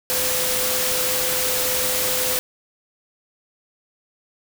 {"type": "tone in noise", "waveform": "sine", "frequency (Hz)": 508, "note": "B4", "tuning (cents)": 49, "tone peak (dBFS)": -28, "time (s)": [0.1, 2.39], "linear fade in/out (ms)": 0, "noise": "white", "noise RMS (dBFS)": -22, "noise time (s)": [0.1, 2.39], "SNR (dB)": -9, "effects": []}